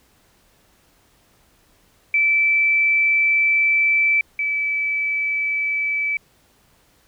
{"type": "tone pair in turn", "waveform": "sine", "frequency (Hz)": [2322, 2305], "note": ["D7", "D7"], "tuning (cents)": [-20, -33], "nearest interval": "unison", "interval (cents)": 13, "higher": "first", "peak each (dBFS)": [-14, -19], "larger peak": "first", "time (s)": [[2.14, 4.21], [4.39, 6.17]], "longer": "first", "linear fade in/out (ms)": 2, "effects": ["pink hiss -58 dBFS RMS until 7.07 s"]}